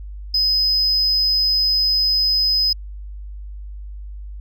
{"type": "tone", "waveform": "sine", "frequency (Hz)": 5040, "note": "D#8", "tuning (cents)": 21, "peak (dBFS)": -13, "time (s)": [0.34, 2.73], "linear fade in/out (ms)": 5, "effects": ["tanh soft clip ceiling -12 dBFS", "added 50 Hz sine -30 dBFS peak until 4.4 s"]}